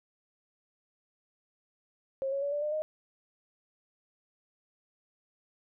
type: tone with pitch steps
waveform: sine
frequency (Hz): 538 / 553.1 / 568.7 / 584.7 / 601.1 / 618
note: C5 / C#5 / C#5 / D5 / D5 / D#5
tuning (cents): +48 / -4 / +44 / -8 / +40 / -12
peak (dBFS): -29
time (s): 2.22-2.82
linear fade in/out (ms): 0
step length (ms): 100
effects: none